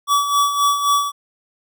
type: tone with tremolo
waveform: square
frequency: 1144 Hz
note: D6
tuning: 46 cents flat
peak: -13 dBFS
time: 0.07-1.12 s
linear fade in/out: 50 ms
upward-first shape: sine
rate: 3.8 Hz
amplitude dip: 60%
effects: none